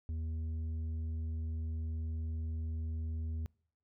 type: tone with tanh clipping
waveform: sine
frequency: 80.2 Hz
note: E2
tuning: 47 cents flat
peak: -36 dBFS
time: 0.09-3.46 s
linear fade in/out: 0 ms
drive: 6 dB
effects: noise-tail reverb RT60 0.6 s tail -26 dB re dry